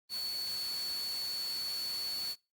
sine tone in noise, 4435 Hz, C#8, in tune, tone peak -34 dBFS, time 0.09-2.36 s, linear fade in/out 50 ms, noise white, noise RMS -45 dBFS, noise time 0.09-2.36 s, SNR +8 dB, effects noise-tail reverb RT60 0.3 s tail -26 dB re dry + Opus 24 kbps

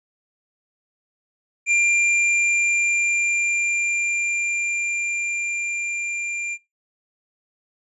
square tone with level ramp, 2385 Hz, D7, 26 cents sharp, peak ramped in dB -16 to -26 dBFS, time 1.66-6.58 s, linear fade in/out 50 ms, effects noise-tail reverb RT60 0.2 s tail -19 dB re dry + resampled to 24000 Hz

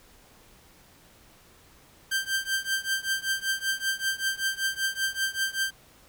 sawtooth tone with tremolo, 1571 Hz, G6, 3 cents sharp, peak -19 dBFS, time 2.11-5.71 s, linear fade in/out 10 ms, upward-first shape triangle, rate 5.2 Hz, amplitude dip 95%, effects pink hiss -56 dBFS RMS until 6.08 s

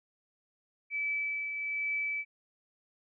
sine tone with tremolo, 2305 Hz, D7, 33 cents flat, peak -29 dBFS, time 0.9-2.25 s, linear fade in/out 50 ms, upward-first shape triangle, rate 1.2 Hz, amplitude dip 45%, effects none

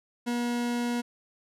40% pulse tone, 240 Hz, B3, 49 cents flat, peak -26 dBFS, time 0.26-1.02 s, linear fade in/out 20 ms, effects low-pass 12000 Hz 12 dB/octave

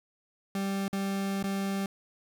40% pulse tone with dropouts, 196 Hz, G3, in tune, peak -28 dBFS, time 0.55-1.86 s, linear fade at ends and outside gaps 2 ms, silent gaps 0.881-0.929 / 1.428-1.439 s, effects none

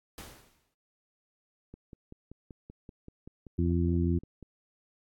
pink noise with exponential decay, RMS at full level -42 dBFS, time 0.18-0.74 s, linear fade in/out 1 ms, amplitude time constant 120 ms
click train, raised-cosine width 3 ms, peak -33 dBFS, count 15, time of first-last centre 1.74-4.427 s, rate 5.21 Hz
harmonic tone, 85.8 Hz, F2, 30 cents flat, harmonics 1 / 2 / 3 / 4, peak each -27 / -30 / -32 / -33 dBFS, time 3.58-4.19 s, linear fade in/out 10 ms
effects AAC 64 kbps

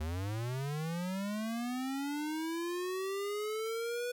square linear sweep, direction up, 74 to 492.4 Hz, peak -35 dBFS, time 0-4.12 s, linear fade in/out 10 ms, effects none

